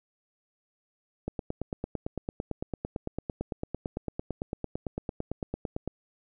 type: click train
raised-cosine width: 2 ms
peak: -18 dBFS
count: 42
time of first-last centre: 1.28-5.876 s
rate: 8.92 Hz
effects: none